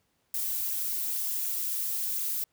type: noise with flanger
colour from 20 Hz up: violet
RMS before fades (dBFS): -31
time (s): 0.34-2.44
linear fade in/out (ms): 2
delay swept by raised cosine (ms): 0.21 to 6.01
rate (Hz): 2.7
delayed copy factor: -0.5
effects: pink hiss -73 dBFS RMS until 2.52 s + high-pass 60 Hz 12 dB/octave